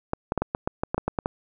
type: clicks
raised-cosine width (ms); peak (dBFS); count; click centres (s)
1; -10; 12; 0.134 / 0.321 / 0.377 / 0.42 / 0.549 / 0.675 / 0.835 / 0.945 / 0.98 / 1.08 / 1.188 / 1.259
effects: none